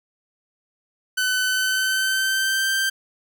sawtooth tone with pitch glide, 1510 to 1566.9 Hz, F#6 to G6, +35 to -1 cents, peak -16 dBFS, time 1.17-2.9 s, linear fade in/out 10 ms, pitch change +64 cents, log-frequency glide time 1.43-2.71 s, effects none

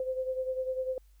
sine beating tone pair, 516 / 526 Hz, C5 / C5, -24 / +9 cents, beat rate 10 Hz, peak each -31 / -37 dBFS, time 0-0.98 s, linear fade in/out 2 ms, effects added 50 Hz sine -56 dBFS peak until 1.2 s + white hiss -72 dBFS RMS until 1.2 s

